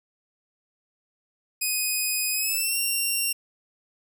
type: tone with pitch glide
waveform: 5% pulse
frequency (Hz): 2500 to 2758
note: D#7 to F7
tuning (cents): +8 to -22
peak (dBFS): -15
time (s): 1.61-3.33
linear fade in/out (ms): 10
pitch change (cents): +170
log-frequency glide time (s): 2.32-2.78
effects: none